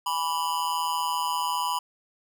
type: tone with amplitude modulation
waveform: square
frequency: 987.8 Hz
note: B5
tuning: in tune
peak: -22 dBFS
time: 0.06-1.79 s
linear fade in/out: 5 ms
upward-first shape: sine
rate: 161 Hz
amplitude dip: 85%
effects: none